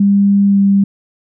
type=tone with pitch glide; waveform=sine; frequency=200 to 198.05 Hz; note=G3 to G3; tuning=+35 to +18 cents; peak=-7 dBFS; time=0-0.84 s; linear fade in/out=5 ms; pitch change=-17 cents; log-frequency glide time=0.47-0.59 s; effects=none